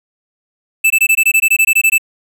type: tone bursts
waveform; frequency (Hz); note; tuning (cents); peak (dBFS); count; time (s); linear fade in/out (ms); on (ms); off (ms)
square; 2637; E7; 0; -8; 14; 0.84-1.982; 10; 63; 20
effects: none